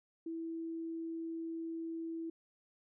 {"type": "tone", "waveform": "sine", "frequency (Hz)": 328.6, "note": "E4", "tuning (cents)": -5, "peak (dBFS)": -38, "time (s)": [0.26, 2.3], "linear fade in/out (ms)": 5, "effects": []}